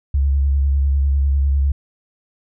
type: tone with vibrato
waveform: sine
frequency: 69.3 Hz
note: C#2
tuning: in tune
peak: -13 dBFS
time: 0.14-1.72 s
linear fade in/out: 5 ms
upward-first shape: sine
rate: 10 Hz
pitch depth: 37 cents each way
effects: none